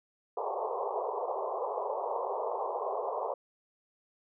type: band-pass noise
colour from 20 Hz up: pink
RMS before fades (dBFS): -34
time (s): 0.37-3.34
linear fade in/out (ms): 5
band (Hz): 400 to 1100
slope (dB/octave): 96
effects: none